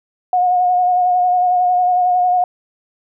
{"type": "tone with vibrato", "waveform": "sine", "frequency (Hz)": 723, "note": "F#5", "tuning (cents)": -40, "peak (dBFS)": -11, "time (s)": [0.33, 2.44], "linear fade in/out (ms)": 2, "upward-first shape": "sine", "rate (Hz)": 11, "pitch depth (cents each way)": 24, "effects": []}